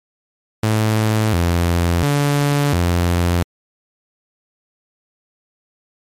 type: tone with pitch steps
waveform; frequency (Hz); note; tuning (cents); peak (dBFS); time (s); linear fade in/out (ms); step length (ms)
sawtooth; 109 / 86 / 143.8 / 87.1; A2 / F2 / D3 / F2; -16 / -26 / -36 / -4; -10; 0.63-3.43; 5; 700
effects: MP3 64 kbps